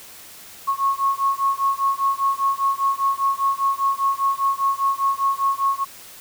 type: beating tone pair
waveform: sine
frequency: 1094 / 1099 Hz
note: C#6 / C#6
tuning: -23 / -15 cents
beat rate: 5 Hz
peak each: -21 dBFS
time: 0.67-5.85 s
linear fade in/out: 20 ms
effects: white hiss -42 dBFS RMS until 6.2 s